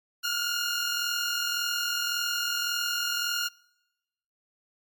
15% pulse tone pair together, 1396.9 / 1438.7 Hz, F6 / F#6, 0 / -49 cents, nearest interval minor second, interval 51 cents, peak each -23 dBFS, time 0.23-3.49 s, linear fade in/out 20 ms, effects noise-tail reverb RT60 1.0 s tail -26 dB re dry + MP3 96 kbps

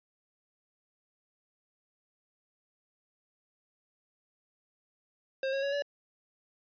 square tone with pitch steps, 533 / 545.8 / 558.9 / 572.2 Hz, C5 / C#5 / C#5 / D5, +32 / -27 / +14 / -45 cents, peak -30 dBFS, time 5.43-5.822 s, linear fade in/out 2 ms, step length 98 ms, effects resampled to 11025 Hz

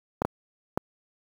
clicks, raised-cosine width 1 ms, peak -10 dBFS, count 3, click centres 0.219 / 0.25 / 0.775 s, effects high-pass 80 Hz 12 dB/octave + 7-bit

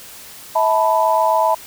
sine chord, E suspended fourth, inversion none, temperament equal with one note detuned, 646.8 / 880 / 987.8 Hz, E5 / A5 / B5, -33 / 0 / 0 cents, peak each -17 dBFS, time 0.55-1.55 s, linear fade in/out 10 ms, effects white hiss -38 dBFS RMS until 1.66 s

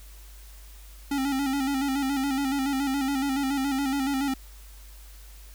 square tone with vibrato, 273.4 Hz, C#4, 24 cents flat, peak -25 dBFS, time 1.11-4.34 s, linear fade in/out 5 ms, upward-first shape square, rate 7.1 Hz, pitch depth 54 cents each way, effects added 50 Hz sine -44 dBFS peak until 5.54 s + white hiss -53 dBFS RMS until 5.54 s

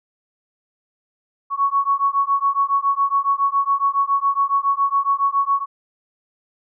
sine beating tone pair, 1108.7 / 1115.9 Hz, C#6 / C#6, 0 / +11 cents, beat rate 7.2 Hz, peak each -19 dBFS, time 1.5-5.66 s, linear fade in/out 50 ms, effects none

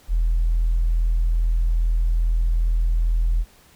sine tone, 41.2 Hz, E1, in tune, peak -15 dBFS, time 0.08-3.45 s, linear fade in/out 50 ms, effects tanh soft clip ceiling -13 dBFS + pink hiss -53 dBFS RMS until 3.75 s

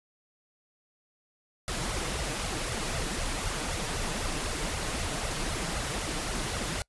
pink noise with flanger, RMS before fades -32 dBFS, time 1.68-6.82 s, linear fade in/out 0 ms, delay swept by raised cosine 1.4 to 6.7 ms, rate 3.9 Hz, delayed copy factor +0.95, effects noise-tail reverb RT60 0.1 s tail -25 dB re dry + resampled to 24000 Hz

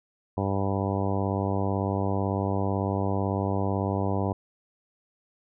harmonic tone, 98 Hz, G2, in tune, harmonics 1 / 2 / 3 / 4 / 5 / 6 / 7 / 8 / 9 / 10, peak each -28 / -31 / -33 / -34 / -35 / -36 / -36 / -37 / -38 / -38 dBFS, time 0.37-4.33 s, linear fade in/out 5 ms, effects none

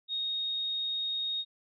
sine tone, 3729 Hz, A#7, in tune, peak -30 dBFS, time 0.08-1.45 s, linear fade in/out 50 ms, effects none

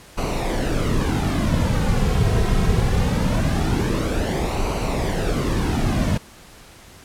brown noise with flanger, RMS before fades -20 dBFS, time 0.17-6.18 s, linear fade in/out 10 ms, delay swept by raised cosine 0.57 to 3.47 ms, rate 0.22 Hz, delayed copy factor -0.6, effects pink hiss -45 dBFS RMS until 7.04 s + low-pass 12000 Hz 12 dB/octave

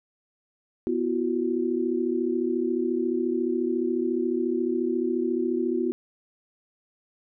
sine chord, B suspended fourth, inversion none, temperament equal with one note detuned, 246.9 / 335.8 / 370 Hz, B3 / E4 / F#4, 0 / +32 / 0 cents, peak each -28 / -27 / -27 dBFS, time 0.87-5.92 s, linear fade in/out 0 ms, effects none

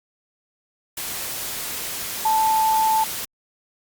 sine tone in noise, 880 Hz, A5, in tune, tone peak -16 dBFS, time 2.25-3.04 s, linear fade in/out 5 ms, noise white, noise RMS -29 dBFS, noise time 0.97-3.25 s, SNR +10 dB, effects Opus 48 kbps

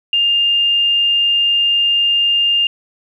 sine tone, 2808 Hz, F7, 9 cents sharp, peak -11 dBFS, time 0.13-2.67 s, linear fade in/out 2 ms, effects 8-bit

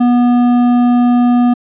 sine tone with hard clipping, 243.5 Hz, B3, 24 cents flat, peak -9 dBFS, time 0-1.54 s, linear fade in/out 10 ms, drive 9 dB, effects resampled to 8000 Hz

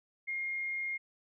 sine tone, 2132 Hz, C7, 32 cents sharp, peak -33 dBFS, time 0.27-0.98 s, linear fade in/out 20 ms, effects none

